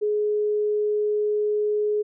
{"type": "tone", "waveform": "sine", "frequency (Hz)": 420.1, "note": "G#4", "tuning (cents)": 20, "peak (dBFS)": -20, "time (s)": [0.01, 2.03], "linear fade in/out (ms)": 20, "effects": []}